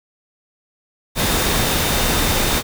sine tone in noise, 3648 Hz, A#7, 38 cents flat, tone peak -29 dBFS, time 1.15-2.63 s, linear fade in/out 50 ms, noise pink, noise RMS -18 dBFS, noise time 1.15-2.63 s, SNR -14 dB, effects none

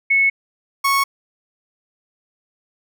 sine / 30% pulse tone pair in turn, 2200 / 1104.1 Hz, C#7 / C#6, -14 / -7 cents, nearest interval octave, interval 1193 cents, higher first, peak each -12 dBFS, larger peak neither, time 0.1-0.3 / 0.84-1.04 s, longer neither, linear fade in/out 10 ms, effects none

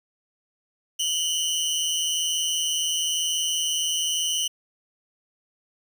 25% pulse tone pair together, 2900 / 3061 Hz, F#7 / G7, -35 / -42 cents, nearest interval minor second, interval 93 cents, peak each -23 / -22 dBFS, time 0.99-4.48 s, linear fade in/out 10 ms, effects none

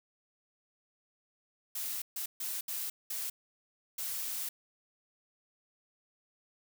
blue noise bursts at uneven times, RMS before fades -37 dBFS, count 6, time 1.75-2.02 / 2.16-2.26 / 2.4-2.61 / 2.68-2.9 / 3.1-3.3 / 3.98-4.49 s, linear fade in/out 5 ms, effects none

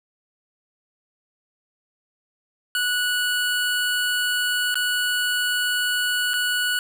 25% pulse tone with dropouts, 1471 Hz, F#6, 11 cents flat, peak -17 dBFS, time 2.75-6.79 s, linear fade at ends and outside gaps 1 ms, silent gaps 4.743-4.755 / 6.335-6.339 s, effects none

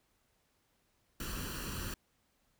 pink noise with comb filter, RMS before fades -40 dBFS, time 1.2-1.94 s, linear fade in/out 2 ms, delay 0.69 ms, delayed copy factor +0.7, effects pink hiss -75 dBFS RMS until 2.59 s

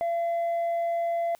sine tone with tanh clipping, 680 Hz, F5, 46 cents flat, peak -25 dBFS, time 0.01-1.35 s, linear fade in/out 0 ms, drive 2 dB, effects white hiss -63 dBFS RMS until 1.39 s

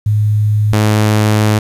sine / sawtooth tone pair in turn, 105.7 / 106.74 Hz, G#2 / G#2, +31 / +48 cents, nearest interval unison, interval 17 cents, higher second, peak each -9 / -5 dBFS, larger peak second, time 0.06-0.73 / 0.73-1.59 s, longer second, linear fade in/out 5 ms, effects resampled to 32000 Hz + 7-bit

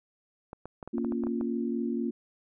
clicks, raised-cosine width 1 ms, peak -26 dBFS, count 10, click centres 0.531 / 0.656 / 0.828 / 0.876 / 0.982 / 1.047 / 1.122 / 1.237 / 1.269 / 1.411 s
sine chord, Bb minor, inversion none, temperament equal, 233.1 / 277.2 / 349.2 Hz, Bb3 / Db4 / F4, 0 / 0 / 0 cents, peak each -30 / -34 / -34 dBFS, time 0.93-2.11 s, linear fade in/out 10 ms
effects none

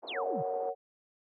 pink band-pass noise, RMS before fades -46 dBFS, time 0.02-0.71 s, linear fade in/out 20 ms, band 380 to 870 Hz, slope 24 dB/octave
sine exponential sweep, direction down, 4426 to 117.3 Hz, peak -36 dBFS, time 0.07-0.43 s, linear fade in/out 20 ms
sine chord, F# major, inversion first, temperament equal with one note detuned, 462.7 / 554.4 / 740 Hz, A#4 / C#5 / F#5, -13 / 0 / 0 cents, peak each -36 / -35 / -35 dBFS, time 0.13-0.75 s, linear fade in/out 50 ms
effects none

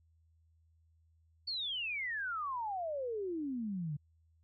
sine exponential sweep, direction down, 4535 to 140.5 Hz, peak -35 dBFS, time 1.47-3.97 s, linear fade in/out 10 ms, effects added 81 Hz sine -66 dBFS peak until 4.43 s

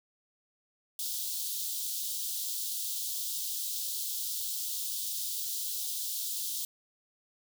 white high-pass noise, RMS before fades -35 dBFS, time 0.99-6.65 s, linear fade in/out 2 ms, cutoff 3300 Hz, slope 48 dB/octave, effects none

